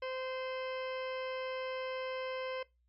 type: harmonic tone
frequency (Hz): 518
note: C5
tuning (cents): -17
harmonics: 1 / 2 / 3 / 4 / 5 / 6 / 8 / 9 / 10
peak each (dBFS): -38 / -45 / -50 / -48 / -51 / -51 / -61 / -64 / -58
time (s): 0.02-2.63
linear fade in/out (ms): 5
effects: noise-tail reverb RT60 0.2 s tail -20 dB re dry + added 60 Hz sine -70 dBFS peak until 2.88 s